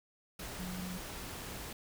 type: tone in noise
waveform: sine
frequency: 182.3 Hz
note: F#3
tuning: 25 cents flat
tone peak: -40 dBFS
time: 0.59-0.98 s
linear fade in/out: 5 ms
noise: pink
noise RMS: -44 dBFS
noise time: 0.39-1.73 s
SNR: +1 dB
effects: none